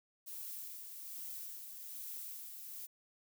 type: noise with tremolo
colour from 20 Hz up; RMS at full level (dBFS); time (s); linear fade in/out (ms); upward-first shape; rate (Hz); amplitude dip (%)
violet; -45; 0.26-2.87; 20; sine; 1.2; 40
effects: none